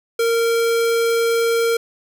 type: tone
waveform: square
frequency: 461.9 Hz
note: A#4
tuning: 16 cents flat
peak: -16 dBFS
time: 0.19-1.77 s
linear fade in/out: 5 ms
effects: none